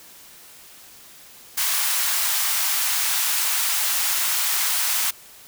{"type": "high-pass noise", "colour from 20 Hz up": "white", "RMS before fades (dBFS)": -22, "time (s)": [1.57, 5.11], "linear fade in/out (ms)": 10, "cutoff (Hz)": 820, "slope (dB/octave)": 24, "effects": ["white hiss -46 dBFS RMS until 5.47 s"]}